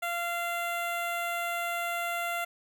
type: tone with notch filter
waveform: 15% pulse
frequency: 690 Hz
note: F5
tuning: 21 cents flat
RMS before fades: -32 dBFS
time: 0.02-2.45 s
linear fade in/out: 10 ms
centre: 5600 Hz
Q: 1.2
effects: none